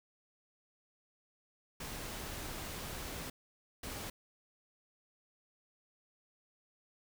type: noise bursts at uneven times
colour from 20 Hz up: pink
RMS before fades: -43 dBFS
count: 2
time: 1.8-3.3 / 3.83-4.1 s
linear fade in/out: 5 ms
effects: none